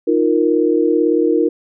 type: chord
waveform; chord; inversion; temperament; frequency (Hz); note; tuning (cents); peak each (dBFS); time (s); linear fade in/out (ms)
sine; Eb suspended second; none; equal; 311.1 / 349.2 / 466.2; Eb4 / F4 / Bb4; 0 / 0 / 0; -16; 0.07-1.49; 10
effects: none